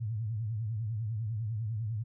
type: tone with vibrato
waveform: sine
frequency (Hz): 110.1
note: A2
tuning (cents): +2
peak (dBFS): -31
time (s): 0-2.04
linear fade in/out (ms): 20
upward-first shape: triangle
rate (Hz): 10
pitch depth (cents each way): 160
effects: none